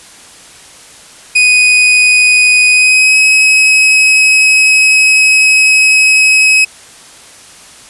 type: tone with pitch glide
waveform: 40% pulse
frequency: 2489 to 2552 Hz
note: D#7 to D#7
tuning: 0 to +43 cents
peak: -4 dBFS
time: 1.35-6.65 s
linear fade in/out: 10 ms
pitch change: +43 cents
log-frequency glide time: 2.7-3.19 s
effects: white hiss -36 dBFS RMS until 7.89 s + resampled to 24000 Hz